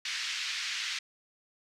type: band-pass noise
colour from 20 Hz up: pink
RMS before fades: -35 dBFS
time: 0.05-0.99 s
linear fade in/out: 5 ms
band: 1800 to 5800 Hz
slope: 24 dB/octave
effects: none